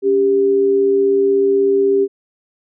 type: tone pair together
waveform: sine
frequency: 279.6 / 395.8 Hz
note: C#4 / G4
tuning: +15 / +17 cents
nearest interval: tritone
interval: 602 cents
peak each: -22 / -11 dBFS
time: 0.02-2.08 s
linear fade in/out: 50 ms
effects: none